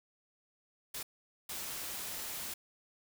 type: noise bursts at uneven times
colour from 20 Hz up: white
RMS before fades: -41 dBFS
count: 2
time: 0.94-1.03 / 1.49-2.54 s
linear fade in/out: 5 ms
effects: none